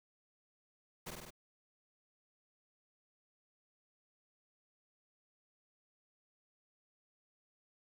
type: noise with echo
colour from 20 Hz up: pink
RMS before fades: -44 dBFS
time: 1.06-1.11 s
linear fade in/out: 10 ms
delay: 49 ms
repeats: 4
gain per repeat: -2 dB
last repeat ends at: 1.306 s
effects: none